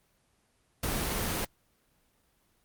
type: noise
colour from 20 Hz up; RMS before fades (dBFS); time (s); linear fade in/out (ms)
pink; -31; 0.83-1.45; 5
effects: pink hiss -70 dBFS RMS until 2.64 s + Opus 24 kbps